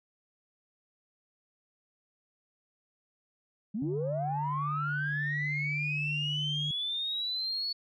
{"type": "linear sweep", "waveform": "sine", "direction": "up", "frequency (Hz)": [189.9, 4437], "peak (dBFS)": -30, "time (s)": [3.74, 7.73], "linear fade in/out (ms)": 10}
{"type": "tone with pitch glide", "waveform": "sine", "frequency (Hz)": [146.83, 148.28], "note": ["D3", "D3"], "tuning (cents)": [0, 17], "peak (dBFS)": -32, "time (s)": [3.82, 6.71], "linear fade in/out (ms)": 2, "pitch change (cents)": 17, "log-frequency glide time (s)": [5.17, 5.86]}
{"effects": ["tanh soft clip ceiling -23 dBFS"]}